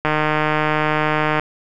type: click train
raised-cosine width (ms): 0.5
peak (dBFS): -3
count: 207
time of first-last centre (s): 0.05-1.396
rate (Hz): 153
effects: none